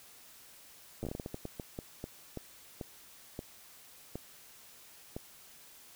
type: slowing click train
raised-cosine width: 2 ms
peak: -25 dBFS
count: 19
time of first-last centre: 1.03-5.165 s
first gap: 9 ms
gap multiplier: 1.32
effects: white hiss -56 dBFS RMS until 5.95 s